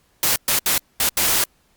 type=noise bursts at uneven times; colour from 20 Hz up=white; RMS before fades=-18 dBFS; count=5; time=0.23-0.36 / 0.48-0.59 / 0.66-0.78 / 1-1.09 / 1.17-1.44 s; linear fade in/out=2 ms; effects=pink hiss -61 dBFS RMS until 1.76 s + Opus 48 kbps